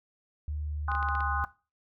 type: tone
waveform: sine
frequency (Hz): 74.8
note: D2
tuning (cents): +32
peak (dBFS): -31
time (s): 0.48-1.44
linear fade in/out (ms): 0
type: chord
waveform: sine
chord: Ab dominant seventh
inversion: none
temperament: equal with one note detuned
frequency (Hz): 809.3 / 1046.5 / 1244.5 / 1480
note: Ab5 / C6 / Eb6 / Gb6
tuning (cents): -45 / 0 / 0 / 0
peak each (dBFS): -34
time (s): 0.88-1.45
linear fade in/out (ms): 2
type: clicks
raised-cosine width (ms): 0.3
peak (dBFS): -27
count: 6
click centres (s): 0.917 / 0.951 / 1.028 / 1.087 / 1.152 / 1.206
effects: noise-tail reverb RT60 0.3 s tail -18 dB re dry